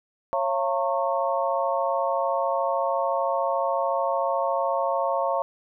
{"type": "harmonic tone with a mistuned harmonic", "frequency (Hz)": 182.6, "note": "F#3", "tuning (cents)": -23, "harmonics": [3, 4, 5, 6], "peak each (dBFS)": [-26, -27, -28, -29], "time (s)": [0.33, 5.42], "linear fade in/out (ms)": 0, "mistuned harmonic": 4, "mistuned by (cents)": -120, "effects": []}